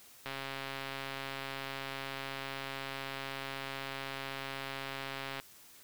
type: click train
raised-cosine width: 0.3 ms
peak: -23 dBFS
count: 700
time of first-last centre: 0.26-5.4 s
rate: 136 Hz
effects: white hiss -57 dBFS RMS until 5.83 s